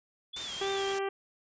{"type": "tone with vibrato", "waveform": "sine", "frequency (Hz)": 3385, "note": "G#7", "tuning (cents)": 32, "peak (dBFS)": -38, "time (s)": [0.33, 0.93], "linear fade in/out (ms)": 10, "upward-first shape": "sine", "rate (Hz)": 3.3, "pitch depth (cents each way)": 110}
{"type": "noise", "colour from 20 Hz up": "white", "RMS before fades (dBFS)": -39, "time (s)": [0.36, 0.99], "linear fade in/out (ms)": 5}
{"type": "harmonic tone", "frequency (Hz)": 392, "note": "G4", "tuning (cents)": 0, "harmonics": [1, 2, 3, 4, 5, 6, 7, 8], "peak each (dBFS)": [-31, -37, -41, -43, -45, -47, -48, -49], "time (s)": [0.61, 1.09], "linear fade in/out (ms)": 5}
{"effects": ["resampled to 16000 Hz"]}